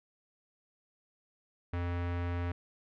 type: tone with low-pass filter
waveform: square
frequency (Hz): 87.31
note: F2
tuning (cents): 0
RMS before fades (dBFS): -34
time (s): 1.73-2.52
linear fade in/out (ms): 5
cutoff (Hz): 2100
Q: 1.3
effects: none